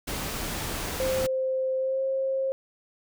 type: noise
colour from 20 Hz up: pink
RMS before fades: -32 dBFS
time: 0.07-1.27 s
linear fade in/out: 10 ms
type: tone with pitch glide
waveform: sine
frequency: 523 to 533.7 Hz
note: C5 to C5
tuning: -1 to +34 cents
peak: -24 dBFS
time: 1-2.52 s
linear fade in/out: 0 ms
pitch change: +35 cents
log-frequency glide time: 1.78-2.02 s
effects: none